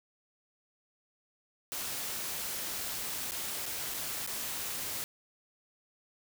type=noise with dropouts; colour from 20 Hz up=white; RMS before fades=-37 dBFS; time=1.72-5.04 s; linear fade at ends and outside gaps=0 ms; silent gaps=3.31-3.319 / 3.656-3.662 / 3.939-3.943 / 4.264-4.274 s; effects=none